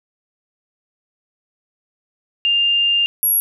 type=tone pair in turn; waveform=sine; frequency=2802 / 11299 Hz; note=F7 / F9; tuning=+5 / +19 cents; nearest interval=2 octaves; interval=2414 cents; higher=second; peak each=-13 dBFS; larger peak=neither; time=2.45-3.06 / 3.23-3.4 s; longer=first; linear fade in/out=0 ms; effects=none